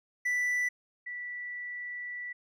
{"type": "tone pair in turn", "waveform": ["triangle", "sine"], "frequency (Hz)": [1975, 1961.4], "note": ["B6", "B6"], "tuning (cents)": [0, -12], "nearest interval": "unison", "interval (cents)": 12, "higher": "first", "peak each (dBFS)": [-25, -36], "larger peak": "first", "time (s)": [[0.25, 0.69], [1.06, 2.33]], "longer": "second", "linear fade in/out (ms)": 10, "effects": []}